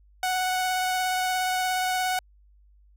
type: tone with vibrato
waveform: sawtooth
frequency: 740 Hz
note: F#5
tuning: in tune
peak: -20 dBFS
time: 0.23-2.19 s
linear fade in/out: 2 ms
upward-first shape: triangle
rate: 17 Hz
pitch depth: 14 cents each way
effects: added 50 Hz sine -54 dBFS peak until 2.96 s